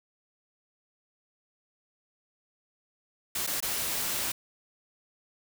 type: noise with dropouts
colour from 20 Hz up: white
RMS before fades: -31 dBFS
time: 3.35-4.32 s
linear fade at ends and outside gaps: 5 ms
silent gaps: 3.466-3.473 / 3.604-3.625 s
effects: none